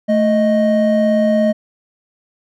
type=tone pair together; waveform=triangle; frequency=219.8 / 622.3 Hz; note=A3 / D#5; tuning=-2 / 0 cents; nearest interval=octave + tritone; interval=1802 cents; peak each=-12 dBFS; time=0.08-1.53 s; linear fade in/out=20 ms; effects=none